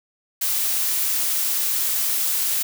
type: noise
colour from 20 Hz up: blue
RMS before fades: -22 dBFS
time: 0.41-2.63 s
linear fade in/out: 10 ms
effects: none